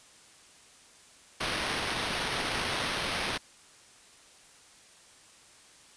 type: noise with sample-and-hold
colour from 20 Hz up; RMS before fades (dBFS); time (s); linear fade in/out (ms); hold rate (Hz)
white; -32; 1.4-3.38; 10; 7350
effects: white hiss -56 dBFS RMS until 5.96 s + resampled to 22050 Hz